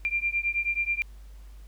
sine beating tone pair, 2376 / 2385.3 Hz, D7 / D7, +20 / +26 cents, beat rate 9.3 Hz, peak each -28 dBFS, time 0.05-1.02 s, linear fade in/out 0 ms, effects added 50 Hz sine -43 dBFS peak until 1.67 s + pink hiss -61 dBFS RMS until 1.67 s

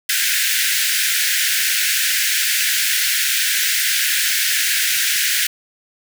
pink high-pass noise, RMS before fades -18 dBFS, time 0.09-5.47 s, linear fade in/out 5 ms, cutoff 1500 Hz, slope 96 dB/octave, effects none

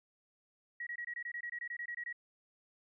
sine tone bursts, 1910 Hz, A#6, 42 cents sharp, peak -38 dBFS, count 15, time 0.8-2.128 s, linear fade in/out 5 ms, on 68 ms, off 22 ms, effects none

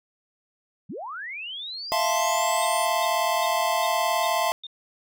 sine linear sweep, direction up, 127.5 to 9397 Hz, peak -32 dBFS, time 0.89-2.86 s, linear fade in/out 10 ms
square chord, F major seventh, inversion third, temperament equal, 659.3 / 698.5 / 880 / 1046.5 Hz, E5 / F5 / A5 / C6, 0 / 0 / 0 / 0 cents, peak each -28 dBFS, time 1.92-4.52 s, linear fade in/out 0 ms
sine tone bursts, 3638 Hz, A#7, 43 cents flat, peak -34 dBFS, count 6, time 2.62-4.668 s, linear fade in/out 2 ms, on 33 ms, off 370 ms
effects none

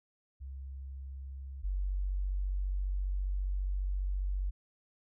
sine tone pair in turn, 67 / 47.38 Hz, C2 / F#1, +42 / +42 cents, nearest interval tritone, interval 600 cents, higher first, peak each -40 / -30 dBFS, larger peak second, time 0.4-1.63 / 1.63-4.51 s, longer second, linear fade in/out 20 ms, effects none

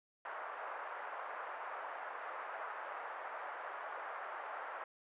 white band-pass noise, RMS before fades -45 dBFS, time 0.25-4.84 s, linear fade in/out 2 ms, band 570 to 1500 Hz, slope 24 dB/octave, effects resampled to 8000 Hz

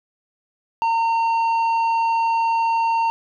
triangle tone with tanh clipping, 914 Hz, A#5, 34 cents flat, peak -18 dBFS, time 0.82-3.1 s, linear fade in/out 0 ms, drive 11 dB, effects none

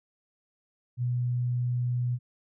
sine tone, 122.9 Hz, B2, 8 cents flat, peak -25 dBFS, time 0.97-2.19 s, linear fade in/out 50 ms, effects none

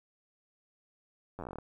slowing click train, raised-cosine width 1 ms, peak -27 dBFS, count 12, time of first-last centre 1.39-1.586 s, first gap 10 ms, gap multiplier 1.11, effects 11-bit

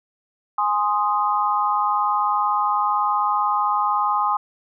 sine chord, Ab major, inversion none, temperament equal, 830.6 / 1046.5 / 1244.5 Hz, Ab5 / C6 / Eb6, 0 / 0 / 0 cents, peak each -22 dBFS, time 0.58-4.37 s, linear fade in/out 5 ms, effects none

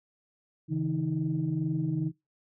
sine tone cluster, 138.6 / 160.9 / 314.6 Hz, C#3 / E3 / D#4, 0 / -42 / +19 cents, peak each -31 / -29 / -32 dBFS, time 0.68-2.12 s, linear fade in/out 50 ms, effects noise-tail reverb RT60 0.2 s tail -22 dB re dry + tanh soft clip ceiling -18 dBFS

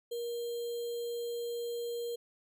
sine tone with sample-and-hold, 472.2 Hz, A#4, 22 cents sharp, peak -34 dBFS, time 0.11-2.16 s, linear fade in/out 10 ms, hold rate 3675 Hz, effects none

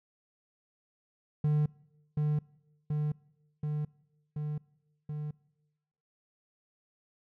triangle tone with echo, 150 Hz, D3, 37 cents sharp, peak -22 dBFS, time 1.44-1.66 s, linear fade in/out 5 ms, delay 730 ms, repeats 5, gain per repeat -2 dB, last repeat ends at 5.31 s, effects noise-tail reverb RT60 1.0 s tail -23 dB re dry

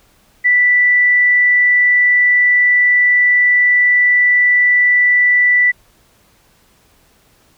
sine tone, 1972 Hz, B6, 3 cents flat, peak -8 dBFS, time 0.44-5.72 s, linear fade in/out 20 ms, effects pink hiss -53 dBFS RMS until 7.57 s

